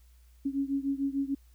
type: beating tone pair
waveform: sine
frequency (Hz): 273.7 / 280.4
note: C#4 / C#4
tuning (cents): -22 / +20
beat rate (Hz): 6.7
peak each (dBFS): -30 / -32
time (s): 0.45-1.35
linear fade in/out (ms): 10
effects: added 60 Hz sine -55 dBFS peak until 1.54 s + white hiss -69 dBFS RMS until 1.54 s